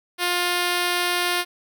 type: tone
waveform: 5% pulse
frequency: 353.7 Hz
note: F4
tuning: 22 cents sharp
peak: -9 dBFS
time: 0.18-1.45 s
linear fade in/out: 50 ms
effects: none